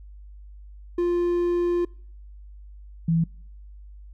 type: tone pair in turn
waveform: triangle / sine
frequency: 349.2 / 165.23 Hz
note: F4 / E3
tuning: 0 / +4 cents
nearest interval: octave + minor second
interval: 1296 cents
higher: first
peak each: -18 dBFS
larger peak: neither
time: 0.98-1.85 / 3.08-3.24 s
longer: first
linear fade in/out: 5 ms
effects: noise-tail reverb RT60 0.6 s tail -26 dB re dry + added 50 Hz sine -41 dBFS peak until 4.13 s